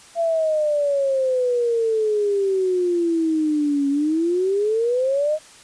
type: exponential two-way sweep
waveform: sine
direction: down then up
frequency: 680 to 277.2 to 630 Hz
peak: -17 dBFS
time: 0.15-5.39 s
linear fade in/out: 50 ms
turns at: 3.89 s
effects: white hiss -46 dBFS RMS until 5.63 s + resampled to 22050 Hz